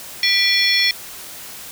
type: tone cluster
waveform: sine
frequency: 1976 / 2384 / 3380 / 4315 / 5420 Hz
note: B6 / D7 / G#7 / C#8 / E8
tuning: 0 / +25 / +30 / -47 / +47 cents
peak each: -20 dBFS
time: 0.23-0.91 s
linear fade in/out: 2 ms
effects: white hiss -35 dBFS RMS until 1.71 s